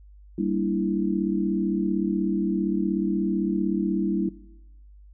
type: chord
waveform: sine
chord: E half-diminished seventh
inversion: first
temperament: equal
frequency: 196 / 233.1 / 293.7 / 329.6 Hz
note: G3 / Bb3 / D4 / E4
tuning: 0 / 0 / 0 / 0 cents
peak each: -26 / -31 / -29 / -27 dBFS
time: 0.38-4.29 s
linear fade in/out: 5 ms
effects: noise-tail reverb RT60 1.0 s tail -20 dB re dry + added 50 Hz sine -46 dBFS peak until 5.13 s